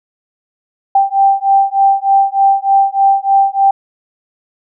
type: beating tone pair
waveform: sine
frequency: 784 / 787.3 Hz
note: G5 / G5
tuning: 0 / +7 cents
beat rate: 3.3 Hz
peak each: -11 dBFS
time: 0.95-3.71 s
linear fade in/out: 5 ms
effects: none